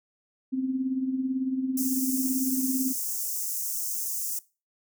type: tone with tremolo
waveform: sine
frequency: 261.6 Hz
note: C4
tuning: in tune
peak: -22 dBFS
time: 0.52-2.93 s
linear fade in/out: 20 ms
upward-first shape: triangle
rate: 18 Hz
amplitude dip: 65%
type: high-pass noise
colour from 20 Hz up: white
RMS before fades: -31 dBFS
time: 1.77-4.39 s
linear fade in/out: 5 ms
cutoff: 5700 Hz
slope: 48 dB/octave
effects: noise-tail reverb RT60 0.3 s tail -20 dB re dry